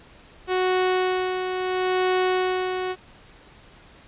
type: tone with tremolo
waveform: sawtooth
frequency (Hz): 369.4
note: F#4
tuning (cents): -3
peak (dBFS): -15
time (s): 0.47-2.96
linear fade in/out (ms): 50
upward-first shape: sine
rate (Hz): 0.74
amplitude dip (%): 50
effects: pink hiss -50 dBFS RMS until 4.07 s + resampled to 8000 Hz